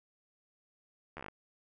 slowing click train, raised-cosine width 0.5 ms, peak -28 dBFS, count 8, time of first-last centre 1.17-1.284 s, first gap 12 ms, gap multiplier 1.1, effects none

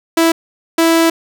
sawtooth tone bursts at uneven times, 329.6 Hz, E4, in tune, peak -5 dBFS, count 2, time 0.17-0.32 / 0.78-1.1 s, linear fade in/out 5 ms, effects none

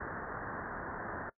white low-pass noise, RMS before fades -41 dBFS, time 0-1.3 s, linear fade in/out 10 ms, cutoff 1800 Hz, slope 96 dB/octave, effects noise-tail reverb RT60 0.1 s tail -20 dB re dry

